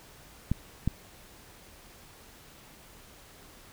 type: clicks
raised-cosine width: 5 ms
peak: -13 dBFS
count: 2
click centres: 0.516 / 0.876 s
effects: pink hiss -53 dBFS RMS until 3.72 s